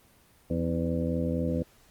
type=harmonic tone with a mistuned harmonic; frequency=84 Hz; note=E2; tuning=33 cents sharp; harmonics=1 / 2 / 3 / 4 / 5 / 6 / 7; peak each=-33 / -31 / -31 / -36 / -44 / -33 / -39 dBFS; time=0.5-1.63 s; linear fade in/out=5 ms; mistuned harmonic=4; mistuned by=-65 cents; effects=pink hiss -60 dBFS RMS until 1.9 s + Opus 24 kbps